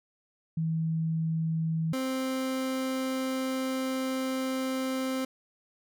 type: tone pair in turn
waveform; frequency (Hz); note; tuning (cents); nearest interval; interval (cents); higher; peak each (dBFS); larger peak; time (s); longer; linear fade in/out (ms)
sine / 30% pulse; 161.6 / 261.9; E3 / C4; -34 / +2; minor sixth; 836; second; -26; neither; 0.57-1.93 / 1.93-5.25; second; 5
effects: none